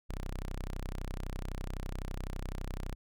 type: tone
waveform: sawtooth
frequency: 31.9 Hz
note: C1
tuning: 43 cents flat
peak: -32 dBFS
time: 0.09-2.95 s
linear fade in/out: 10 ms
effects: none